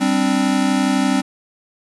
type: chord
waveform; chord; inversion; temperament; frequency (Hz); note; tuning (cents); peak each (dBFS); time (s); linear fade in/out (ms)
square; G suspended fourth; none; equal; 196 / 261.6 / 293.7; G3 / C4 / D4; 0 / 0 / 0; -21 / -18 / -22; 0-1.22; 20
effects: resampled to 24000 Hz + 7-bit